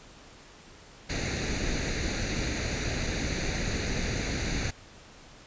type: noise with comb filter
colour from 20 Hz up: pink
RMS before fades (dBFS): -30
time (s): 1.09-4.71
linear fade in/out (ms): 10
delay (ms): 0.47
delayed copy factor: +0.7
effects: pink hiss -51 dBFS RMS until 5.46 s + resampled to 16000 Hz